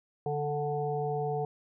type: harmonic tone with a mistuned harmonic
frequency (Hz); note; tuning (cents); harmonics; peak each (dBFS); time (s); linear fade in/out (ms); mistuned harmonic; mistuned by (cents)
147.2; D3; +4; 1 / 3 / 5 / 6; -34 / -32 / -34 / -45; 0.26-1.45; 2; 1; -17
effects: none